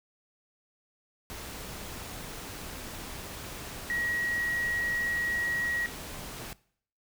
sine tone in noise, 1905 Hz, A#6, 37 cents sharp, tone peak -28 dBFS, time 3.9-5.86 s, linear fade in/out 0 ms, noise pink, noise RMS -41 dBFS, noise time 1.3-6.53 s, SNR +10 dB, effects noise-tail reverb RT60 0.6 s tail -21 dB re dry

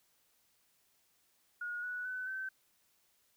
sine tone with pitch steps, 1442 / 1474 / 1506.7 / 1540.2 Hz, F#6 / F#6 / F#6 / G6, -45 / -7 / +31 / -31 cents, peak -37 dBFS, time 1.61-2.49 s, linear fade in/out 5 ms, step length 220 ms, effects white hiss -73 dBFS RMS until 3.36 s

